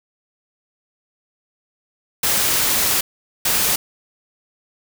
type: noise bursts at uneven times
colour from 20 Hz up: white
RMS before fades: -18 dBFS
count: 2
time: 2.23-3.01 / 3.45-3.76 s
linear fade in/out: 5 ms
effects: none